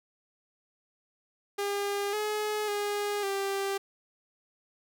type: tone with pitch steps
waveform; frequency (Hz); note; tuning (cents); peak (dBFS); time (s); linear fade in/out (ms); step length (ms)
sawtooth; 403.6 / 423.6 / 411.2 / 393.7; G#4 / G#4 / G#4 / G4; -49 / +34 / -17 / +8; -25; 1.58-3.78; 10; 550
effects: none